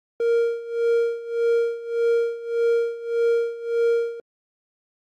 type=tone with tremolo; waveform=triangle; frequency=466.2 Hz; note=A#4; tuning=in tune; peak=-14 dBFS; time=0.2-4.2 s; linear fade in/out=2 ms; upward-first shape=sine; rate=1.7 Hz; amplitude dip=85%; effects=Opus 48 kbps